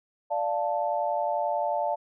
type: chord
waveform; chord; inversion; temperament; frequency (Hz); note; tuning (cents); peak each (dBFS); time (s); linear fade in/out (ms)
sine; D minor; none; equal; 587.3 / 698.5 / 880; D5 / F5 / A5; 0 / 0 / 0; -29; 0.3-1.96; 20
effects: none